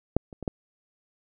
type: clicks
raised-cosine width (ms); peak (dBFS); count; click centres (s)
2; -7 / -29 / -23 / -13; 4; 0.166 / 0.328 / 0.427 / 0.478
effects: none